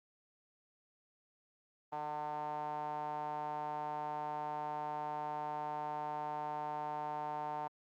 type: tone with band-pass filter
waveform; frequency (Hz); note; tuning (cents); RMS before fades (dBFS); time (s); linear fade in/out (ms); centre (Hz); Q
sawtooth; 150; D3; +37; -40; 1.92-7.68; 10; 840; 9.3
effects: Opus 32 kbps